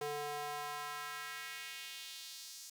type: tone with high-pass filter sweep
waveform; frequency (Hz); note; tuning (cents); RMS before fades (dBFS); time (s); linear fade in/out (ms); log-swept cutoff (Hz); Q
square; 146.83; D3; 0; -44; 0.01-2.7; 5; 460 to 6000; 1.7
effects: 10-bit